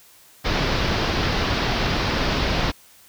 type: low-pass noise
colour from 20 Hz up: pink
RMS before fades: -22 dBFS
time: 0.44-2.72 s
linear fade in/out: 20 ms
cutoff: 5300 Hz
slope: 48 dB/octave
effects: white hiss -51 dBFS RMS until 3.08 s